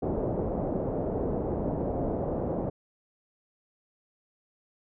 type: low-pass noise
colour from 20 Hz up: white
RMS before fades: -30 dBFS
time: 0.02-2.7 s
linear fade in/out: 10 ms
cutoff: 600 Hz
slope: 24 dB/octave
effects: none